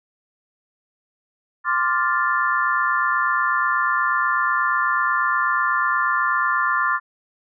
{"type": "chord", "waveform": "sine", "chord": "D minor seventh", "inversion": "third", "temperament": "equal", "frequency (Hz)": [1046.5, 1174.7, 1396.9, 1760], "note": ["C6", "D6", "F6", "A6"], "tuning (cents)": [0, 0, 0, 0], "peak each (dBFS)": -23, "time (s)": [1.64, 7], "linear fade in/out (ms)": 50, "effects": []}